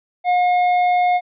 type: tone with hard clipping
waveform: sine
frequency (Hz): 718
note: F5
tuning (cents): +48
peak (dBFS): -15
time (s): 0.24-1.21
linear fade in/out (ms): 50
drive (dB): 7
effects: resampled to 8000 Hz